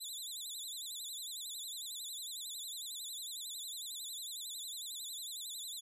20% pulse tone with vibrato, 3729 Hz, A#7, in tune, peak -36 dBFS, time 0-5.81 s, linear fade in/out 20 ms, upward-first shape sine, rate 11 Hz, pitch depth 160 cents each way, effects resampled to 32000 Hz

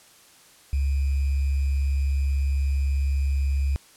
sine tone with sample-and-hold, 69.1 Hz, C#2, 5 cents flat, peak -20 dBFS, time 0.73-3.76 s, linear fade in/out 0 ms, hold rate 2450 Hz, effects white hiss -53 dBFS RMS until 3.96 s + low-pass 11000 Hz 12 dB/octave

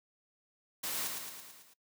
white noise with echo, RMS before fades -37 dBFS, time 0.83-1.08 s, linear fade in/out 10 ms, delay 110 ms, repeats 6, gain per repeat -4 dB, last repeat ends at 1.74 s, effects noise-tail reverb RT60 0.1 s tail -20 dB re dry + high-pass 150 Hz 12 dB/octave

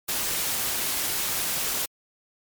white noise, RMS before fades -27 dBFS, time 0.08-1.86 s, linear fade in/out 10 ms, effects MP3 96 kbps

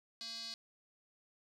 square tone with band-pass filter, 228.3 Hz, A#3, 36 cents flat, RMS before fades -45 dBFS, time 0.21-0.54 s, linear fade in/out 0 ms, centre 4500 Hz, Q 7.6, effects none

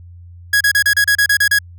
45% pulse tone bursts, 1662 Hz, G#6, 1 cent sharp, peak -10 dBFS, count 10, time 0.53-1.588 s, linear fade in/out 5 ms, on 77 ms, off 32 ms, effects added 87 Hz sine -35 dBFS peak until 1.78 s

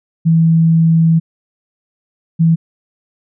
sine tone pair in turn, 163.6 / 164.22 Hz, E3 / E3, -13 / -6 cents, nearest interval unison, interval 7 cents, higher second, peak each -7 dBFS, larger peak neither, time 0.25-1.2 / 2.39-2.56 s, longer first, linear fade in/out 20 ms, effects none

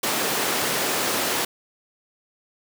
pink high-pass noise, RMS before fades -24 dBFS, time 0.03-1.45 s, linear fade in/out 5 ms, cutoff 300 Hz, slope 12 dB/octave, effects none

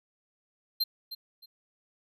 square tone with echo, 4161 Hz, C8, 10 cents flat, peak -25 dBFS, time 0.8-0.84 s, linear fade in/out 10 ms, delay 310 ms, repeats 2, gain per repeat -12 dB, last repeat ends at 1.46 s, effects none

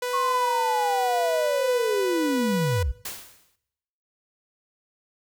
sawtooth tone with vibrato, 493.9 Hz, B4, in tune, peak -22 dBFS, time 0.02-2.83 s, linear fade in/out 5 ms, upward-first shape sine, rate 0.7 Hz, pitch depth 11 cents each way
sine linear sweep, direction down, 1094 to 51.8 Hz, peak -22 dBFS, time 0.13-2.92 s, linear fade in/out 10 ms
white noise with exponential decay, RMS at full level -31 dBFS, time 3.05-3.56 s, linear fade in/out 5 ms, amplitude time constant 110 ms
effects noise-tail reverb RT60 1.0 s tail -23 dB re dry

